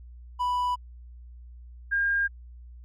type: tone pair in turn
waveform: triangle / sine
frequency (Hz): 987.8 / 1611.6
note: B5 / G6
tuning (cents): 0 / +48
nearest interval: minor sixth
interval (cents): 848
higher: second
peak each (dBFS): -22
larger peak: neither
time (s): 0.39-0.76 / 1.91-2.28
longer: neither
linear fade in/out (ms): 20
effects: added 60 Hz sine -43 dBFS peak until 2.84 s